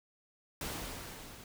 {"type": "noise with level ramp", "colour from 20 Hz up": "pink", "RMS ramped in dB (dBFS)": [-38, -52], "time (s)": [0.61, 1.44], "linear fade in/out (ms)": 2, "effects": []}